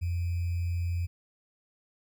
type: tone with sample-and-hold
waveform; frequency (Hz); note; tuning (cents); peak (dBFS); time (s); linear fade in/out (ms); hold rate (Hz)
sine; 86.6; F2; -14; -27; 0.01-1.07; 20; 2450
effects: none